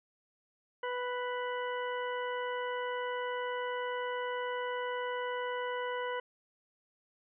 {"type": "harmonic tone", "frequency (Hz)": 494.5, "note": "B4", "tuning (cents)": 2, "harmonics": [1, 2, 3, 4, 6], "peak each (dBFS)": [-36, -38, -42, -44, -48], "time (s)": [0.83, 6.2], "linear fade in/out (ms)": 5, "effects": []}